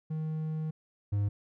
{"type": "tone pair in turn", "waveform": "triangle", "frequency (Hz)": [156.8, 101.9], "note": ["D#3", "G#2"], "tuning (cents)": [14, -32], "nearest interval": "perfect fifth", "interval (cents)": 746, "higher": "first", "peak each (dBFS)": [-29, -24], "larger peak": "second", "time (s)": [[0.1, 0.71], [1.12, 1.29]], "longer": "first", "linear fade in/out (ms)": 10, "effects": []}